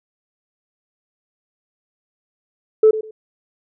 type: tone with echo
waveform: sine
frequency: 435.4 Hz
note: A4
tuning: 18 cents flat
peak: -6 dBFS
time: 2.83-2.91 s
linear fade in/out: 5 ms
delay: 100 ms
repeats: 2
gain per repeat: -14 dB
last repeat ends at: 3.11 s
effects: tanh soft clip ceiling -3 dBFS